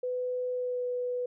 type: tone with pitch glide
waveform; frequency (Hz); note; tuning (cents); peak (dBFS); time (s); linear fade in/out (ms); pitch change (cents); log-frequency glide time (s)
sine; 500 to 494.3; B4 to B4; +21 to +1; -29; 0.03-1.26; 5; -20; 0.52-0.85
effects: none